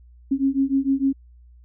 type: beating tone pair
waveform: sine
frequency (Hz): 268.4 / 275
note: C4 / C#4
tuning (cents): +44 / -14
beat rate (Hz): 6.6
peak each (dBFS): -21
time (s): 0.31-1.13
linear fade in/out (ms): 10
effects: added 60 Hz sine -46 dBFS peak until 1.64 s